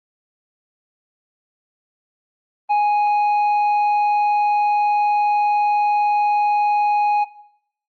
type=tone with tanh clipping; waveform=triangle; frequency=830.6 Hz; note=G#5; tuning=in tune; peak=-15 dBFS; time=2.69-7.25 s; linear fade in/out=20 ms; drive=9 dB; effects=noise-tail reverb RT60 0.7 s tail -17 dB re dry + Opus 32 kbps